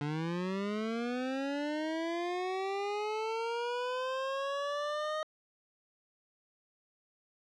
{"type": "linear sweep", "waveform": "25% pulse", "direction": "up", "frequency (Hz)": [143.5, 624], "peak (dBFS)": -29, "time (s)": [0.01, 5.23], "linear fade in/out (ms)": 2, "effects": ["low-pass 4000 Hz 12 dB/octave"]}